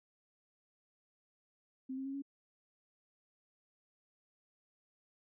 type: tone with pitch steps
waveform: sine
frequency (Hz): 261.6 / 266.9 / 272.4 / 278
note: C4 / C4 / C#4 / C#4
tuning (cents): 0 / +35 / -30 / +5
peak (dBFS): -38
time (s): 1.89-2.222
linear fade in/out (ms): 10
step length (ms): 83
effects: none